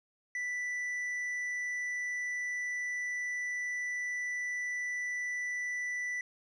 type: tone with tanh clipping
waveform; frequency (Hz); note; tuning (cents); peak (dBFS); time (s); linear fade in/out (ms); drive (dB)
sine; 1975.5; B6; 0; -34; 0.35-6.21; 2; 5
effects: none